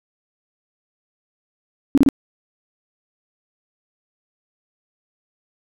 sine tone bursts, 275.9 Hz, C#4, 8 cents flat, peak -9 dBFS, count 3, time 1.95-2.088 s, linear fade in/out 0 ms, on 26 ms, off 30 ms, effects none

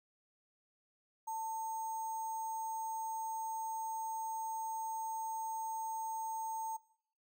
sine tone with sample-and-hold, 890 Hz, A5, 20 cents sharp, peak -37 dBFS, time 1.27-6.77 s, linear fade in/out 10 ms, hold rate 7350 Hz, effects noise-tail reverb RT60 0.6 s tail -19 dB re dry

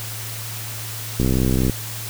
click train, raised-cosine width 3 ms, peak -7 dBFS, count 33, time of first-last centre 1.2-1.697 s, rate 64.4 Hz, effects added 111 Hz sine -32 dBFS peak until 2.09 s + white hiss -32 dBFS RMS until 2.09 s

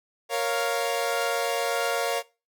sawtooth chord, Bb minor, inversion none, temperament equal, 466.2 / 554.4 / 698.5 Hz, Bb4 / Db5 / F5, 0 / 0 / 0 cents, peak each -25 dBFS, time 0.29-2.23 s, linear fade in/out 50 ms, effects noise-tail reverb RT60 0.3 s tail -21 dB re dry

